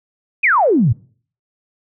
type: exponential sweep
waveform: sine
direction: down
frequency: 2595 to 100.4 Hz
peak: -10 dBFS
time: 0.43-0.93 s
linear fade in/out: 10 ms
effects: noise-tail reverb RT60 0.5 s tail -24 dB re dry